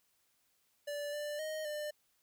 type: tone with pitch steps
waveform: square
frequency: 582 / 591 / 623 / 598 Hz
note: D5 / D5 / D#5 / D5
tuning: -16 / +11 / +2 / +31 cents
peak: -38 dBFS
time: 0.87-1.91 s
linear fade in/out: 10 ms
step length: 260 ms
effects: white hiss -75 dBFS RMS until 2.22 s